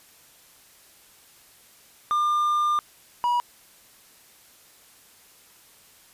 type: tone pair in turn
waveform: triangle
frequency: 1200 / 967.1 Hz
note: D6 / B5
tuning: +37 / -37 cents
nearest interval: major third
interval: 374 cents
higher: first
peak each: -18 dBFS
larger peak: neither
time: 2.11-2.79 / 3.24-3.4 s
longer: first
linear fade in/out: 0 ms
effects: white hiss -54 dBFS RMS until 6.13 s + resampled to 32000 Hz